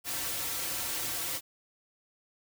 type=noise with comb filter; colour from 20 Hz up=white; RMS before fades=-34 dBFS; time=0.04-1.41 s; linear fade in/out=50 ms; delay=4.8 ms; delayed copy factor=-0.8; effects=none